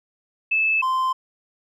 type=tone pair in turn; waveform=sine / triangle; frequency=2618 / 1039 Hz; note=E7 / C6; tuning=-13 / -12 cents; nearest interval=octave + major third; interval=1599 cents; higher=first; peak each=-17 dBFS; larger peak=neither; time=0.51-0.82 / 0.82-1.13 s; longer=neither; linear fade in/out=10 ms; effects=none